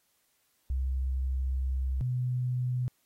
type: tone pair in turn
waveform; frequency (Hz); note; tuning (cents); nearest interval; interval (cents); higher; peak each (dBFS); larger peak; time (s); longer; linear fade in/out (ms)
sine; 65.3 / 125.21; C2 / B2; -3 / +24; major seventh; 1127; second; -27 / -27; neither; 0.7-2.01 / 2.01-2.88; first; 0
effects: white hiss -72 dBFS RMS until 3.05 s + AAC 48 kbps